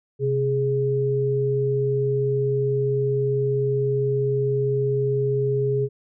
sine tone pair together, 130.81 / 415.3 Hz, C3 / G#4, 0 / 0 cents, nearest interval octave + minor sixth, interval 2000 cents, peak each -23 / -21 dBFS, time 0.19-5.89 s, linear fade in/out 50 ms, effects none

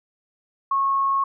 sine tone, 1094 Hz, C#6, 23 cents flat, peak -18 dBFS, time 0.71-1.24 s, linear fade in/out 5 ms, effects none

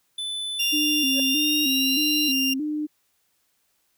square tone with pitch glide, 3503 to 4001 Hz, A7 to B7, -8 to +22 cents, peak -28 dBFS, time 0.18-2.32 s, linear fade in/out 5 ms, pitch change +230 cents, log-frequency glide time 1.21-1.93 s
30% pulse tone, 2794 Hz, F7, in tune, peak -19 dBFS, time 0.59-2.54 s, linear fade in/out 10 ms
sine tone with vibrato, 283.4 Hz, C#4, 38 cents sharp, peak -24 dBFS, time 0.72-2.87 s, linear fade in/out 20 ms, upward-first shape square, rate 1.6 Hz, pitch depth 110 cents each way
triangle tone with exponential growth, 554.4 Hz, C#5, in tune, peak -24 dBFS, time 1.09-1.2 s, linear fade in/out 1 ms, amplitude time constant 22 ms
effects white hiss -69 dBFS RMS until 3.97 s

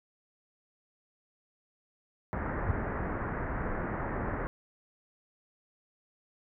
pink low-pass noise, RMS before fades -34 dBFS, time 2.33-4.47 s, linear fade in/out 0 ms, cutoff 1900 Hz, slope 48 dB/octave
triangle tone with exponential growth, 87.31 Hz, F2, in tune, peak -20 dBFS, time 2.63-2.71 s, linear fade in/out 5 ms, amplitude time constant 16 ms
effects none

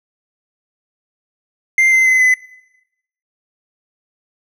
triangle tone with pitch steps, 2093 / 2068 / 2043 / 2018 Hz, C7 / C7 / C7 / B6, 0 / -21 / -42 / +37 cents, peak -7 dBFS, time 1.78-2.34 s, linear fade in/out 2 ms, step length 140 ms, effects noise-tail reverb RT60 0.9 s tail -21 dB re dry

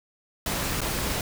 pink noise with dropouts, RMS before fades -28 dBFS, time 0.46-1.21 s, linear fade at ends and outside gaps 2 ms, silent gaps 0.807-0.815 s, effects none

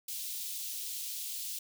white high-pass noise, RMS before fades -39 dBFS, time 0.08-1.59 s, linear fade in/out 5 ms, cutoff 3100 Hz, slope 24 dB/octave, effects none

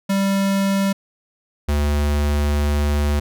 square tone pair in turn, 196 / 73.22 Hz, G3 / D2, 0 / -5 cents, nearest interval octave + perfect fourth, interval 1705 cents, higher first, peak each -17 dBFS, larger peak neither, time 0.09-0.93 / 1.68-3.2 s, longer second, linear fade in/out 10 ms, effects none

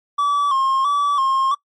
triangle tone with vibrato, 1108.7 Hz, C#6, in tune, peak -13 dBFS, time 0.18-1.55 s, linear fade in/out 10 ms, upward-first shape square, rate 1.5 Hz, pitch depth 63 cents each way, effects noise-tail reverb RT60 0.1 s tail -23 dB re dry + MP3 48 kbps

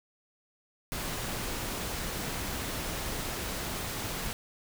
pink noise, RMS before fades -35 dBFS, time 0.92-4.33 s, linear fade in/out 0 ms, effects none

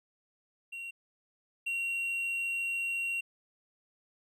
triangle tone pair in turn, 2747 / 2747 Hz, F7 / F7, -29 / -29 cents, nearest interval unison, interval 0 cents, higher neither, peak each -37 / -29 dBFS, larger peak second, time 0.72-0.91 / 1.66-3.21 s, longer second, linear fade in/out 10 ms, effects none

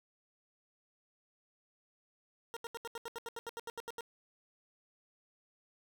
20% pulse tone bursts, 464.4 Hz, A#4, 7 cents flat, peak -35 dBFS, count 15, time 2.54-4.008 s, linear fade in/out 0 ms, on 26 ms, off 77 ms, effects none

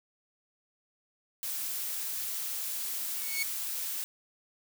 blue noise, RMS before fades -35 dBFS, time 1.43-4.04 s, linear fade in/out 0 ms
sawtooth tone with exponential growth, 2217 Hz, C#7, in tune, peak -24 dBFS, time 3.09-3.43 s, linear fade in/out 5 ms, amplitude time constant 72 ms
effects none

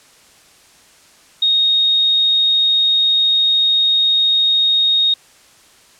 sine tone, 3727 Hz, A#7, 1 cent flat, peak -11 dBFS, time 1.42-5.14 s, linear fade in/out 5 ms, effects white hiss -48 dBFS RMS until 5.99 s + low-pass 9000 Hz 12 dB/octave

